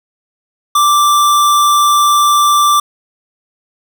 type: tone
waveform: square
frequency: 1174.7 Hz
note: D6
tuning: in tune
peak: -8 dBFS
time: 0.75-2.8 s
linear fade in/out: 5 ms
effects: none